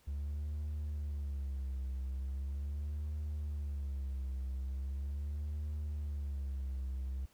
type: tone with vibrato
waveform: triangle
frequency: 70.1 Hz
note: C#2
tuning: 20 cents sharp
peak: -33 dBFS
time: 0.07-7.26 s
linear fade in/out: 10 ms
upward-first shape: sine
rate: 0.4 Hz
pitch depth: 120 cents each way
effects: tanh soft clip ceiling -30 dBFS + pink hiss -68 dBFS RMS until 7.33 s